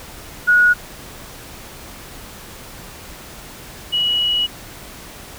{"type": "tone pair in turn", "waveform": "sine", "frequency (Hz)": [1455, 2920], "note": ["F#6", "F#7"], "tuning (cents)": [-29, -24], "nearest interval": "octave", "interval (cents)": 1205, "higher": "second", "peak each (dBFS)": [-9, -15], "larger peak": "first", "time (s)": [[0.47, 0.74], [3.92, 4.47]], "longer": "second", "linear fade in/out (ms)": 20, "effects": ["pink hiss -37 dBFS RMS until 5.38 s"]}